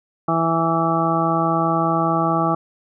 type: harmonic tone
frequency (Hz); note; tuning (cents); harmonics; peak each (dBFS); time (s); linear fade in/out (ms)
164.8; E3; 0; 1 / 2 / 3 / 4 / 5 / 7 / 8; -23 / -23 / -31 / -24 / -23 / -22 / -27; 0.28-2.55; 5
effects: none